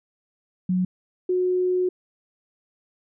sine tone pair in turn, 183.2 / 364.8 Hz, F#3 / F#4, -17 / -24 cents, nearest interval octave, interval 1193 cents, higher second, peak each -19 dBFS, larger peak neither, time 0.69-0.85 / 1.29-1.89 s, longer second, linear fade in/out 5 ms, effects none

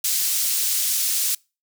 pink high-pass noise, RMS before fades -22 dBFS, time 0.04-1.35 s, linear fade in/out 5 ms, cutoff 5700 Hz, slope 12 dB/octave, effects noise-tail reverb RT60 0.3 s tail -26 dB re dry

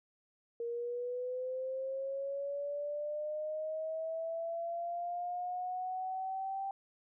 sine linear sweep, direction up, 466.2 to 784 Hz, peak -35 dBFS, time 0.6-6.71 s, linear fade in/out 2 ms, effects none

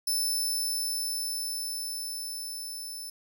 20% pulse tone with level ramp, 5280 Hz, E8, 2 cents sharp, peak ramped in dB -20 to -32 dBFS, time 0.07-3.1 s, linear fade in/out 5 ms, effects none

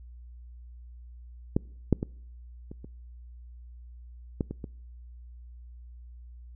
clicks, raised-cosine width 3 ms, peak -10 / -7 / -16 / -27 / -29 / -14 / -21 / -23 dBFS, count 8, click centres 1.565 / 1.927 / 2.029 / 2.715 / 2.845 / 4.408 / 4.51 / 4.642 s, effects noise-tail reverb RT60 0.7 s tail -26 dB re dry + added 60 Hz sine -44 dBFS peak until 6.55 s

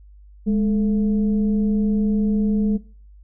sine tone with frequency modulation, 208.1 Hz, G#3, 4 cents sharp, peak -16 dBFS, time 0.46-2.78 s, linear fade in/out 20 ms, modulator 235 Hz, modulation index 0.46, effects noise-tail reverb RT60 0.4 s tail -19 dB re dry + added 50 Hz sine -43 dBFS peak until 3.23 s

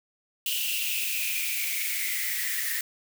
blue noise with high-pass filter sweep, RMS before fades -29 dBFS, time 0.46-2.81 s, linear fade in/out 2 ms, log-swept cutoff 2900 to 1800 Hz, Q 9.4, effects none

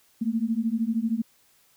sine beating tone pair, 220 / 233 Hz, A3 / A#3, 0 / -1 cents, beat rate 13 Hz, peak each -26 dBFS, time 0.21-1.22 s, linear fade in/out 10 ms, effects white hiss -62 dBFS RMS until 1.76 s

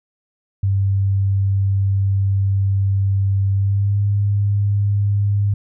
sine tone with pitch glide, 98 to 101.46 Hz, G2 to G#2, 0 to -40 cents, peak -14 dBFS, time 0.63-5.54 s, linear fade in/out 5 ms, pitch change +60 cents, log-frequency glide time 3.54-4 s, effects none

